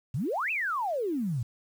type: exponential two-way sweep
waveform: sine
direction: up then down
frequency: 109.2 to 2735 to 109.2 Hz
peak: -27 dBFS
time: 0.14-1.43 s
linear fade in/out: 5 ms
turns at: 0.51 s
effects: 9-bit